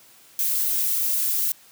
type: noise with flanger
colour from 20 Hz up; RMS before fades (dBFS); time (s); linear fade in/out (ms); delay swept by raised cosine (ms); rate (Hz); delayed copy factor
violet; -23; 0.39-1.52; 0; 1.8 to 3.8; 2.6; +0.7
effects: white hiss -52 dBFS RMS until 1.71 s + high-pass 80 Hz 12 dB/octave